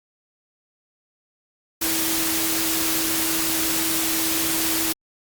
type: tone in noise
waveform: sine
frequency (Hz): 324.7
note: E4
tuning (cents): -26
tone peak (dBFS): -28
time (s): 1.81-4.93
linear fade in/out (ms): 10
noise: white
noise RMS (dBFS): -23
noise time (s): 1.81-4.93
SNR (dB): -8
effects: Opus 48 kbps